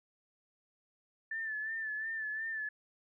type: tone with vibrato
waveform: sine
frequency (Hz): 1760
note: A6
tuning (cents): 0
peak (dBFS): -35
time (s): 1.31-2.69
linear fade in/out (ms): 5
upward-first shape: sine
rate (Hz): 2.8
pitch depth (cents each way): 48
effects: none